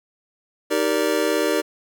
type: chord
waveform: square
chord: Eb major seventh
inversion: none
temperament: just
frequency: 311.1 / 388.9 / 466.7 / 583.4 Hz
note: Eb4 / G4 / Bb4 / D5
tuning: 0 / -14 / +2 / -12 cents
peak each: -25 dBFS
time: 0.7-1.62 s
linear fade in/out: 20 ms
effects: none